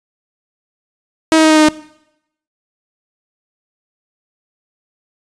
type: tone with pitch steps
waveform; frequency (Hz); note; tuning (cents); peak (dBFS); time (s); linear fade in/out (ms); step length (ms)
sawtooth; 319.6 / 316.8 / 314.1 / 311.4 / 308.7 / 306.1; D#4 / D#4 / D#4 / D#4 / D#4 / D#4; +47 / +31 / +16 / +2 / -14 / -28; -3; 1.32-1.686; 0; 61
effects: noise-tail reverb RT60 0.8 s tail -20 dB re dry + resampled to 22050 Hz